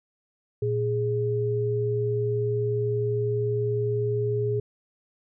sine tone pair together, 116.54 / 415.3 Hz, A#2 / G#4, 0 / 0 cents, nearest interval octave + minor seventh, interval 2200 cents, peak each -26 / -25 dBFS, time 0.62-4.6 s, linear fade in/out 5 ms, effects none

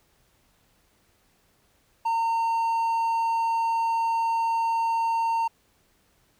triangle tone, 914 Hz, A#5, 34 cents flat, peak -20 dBFS, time 2.05-5.48 s, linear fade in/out 10 ms, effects pink hiss -65 dBFS RMS until 6.39 s

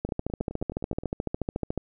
two click trains, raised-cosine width 2 ms, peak -14 / -24 dBFS, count 25 / 10, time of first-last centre 0.05-1.777 / 0.09-1.035 s, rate 13.9 / 9.52 Hz, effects none

